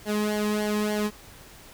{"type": "tone with flanger", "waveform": "sawtooth", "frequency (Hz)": 210.4, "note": "G#3", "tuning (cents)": 23, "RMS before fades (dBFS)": -26, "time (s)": [0.05, 1.11], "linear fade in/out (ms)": 50, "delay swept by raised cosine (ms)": [0.78, 1.44], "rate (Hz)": 3.4, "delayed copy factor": -0.75, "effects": ["pink hiss -48 dBFS RMS until 1.73 s"]}